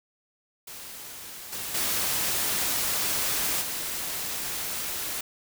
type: noise with level steps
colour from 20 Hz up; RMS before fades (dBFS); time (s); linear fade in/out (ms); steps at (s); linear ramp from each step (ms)
white; -41 / -34 / -27 / -32; 0.67-5.21; 5; 1.52 / 1.74 / 3.61; 10
effects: none